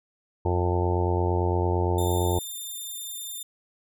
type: harmonic tone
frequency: 88.8 Hz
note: F2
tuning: 29 cents sharp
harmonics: 1 / 2 / 3 / 4 / 5 / 6 / 7 / 8 / 9 / 10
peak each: -24 / -36 / -38 / -28 / -31 / -37 / -37 / -37 / -35 / -32 dBFS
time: 0.45-2.39 s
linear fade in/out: 5 ms
type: tone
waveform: 5% pulse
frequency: 3595 Hz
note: A7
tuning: 36 cents sharp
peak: -26 dBFS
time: 1.98-3.43 s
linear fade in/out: 5 ms
effects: none